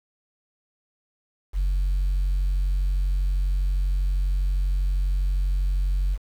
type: tone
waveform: sine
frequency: 46.25 Hz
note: F#1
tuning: in tune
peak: -18 dBFS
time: 1.53-6.18 s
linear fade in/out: 50 ms
effects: tanh soft clip ceiling -18 dBFS + 8-bit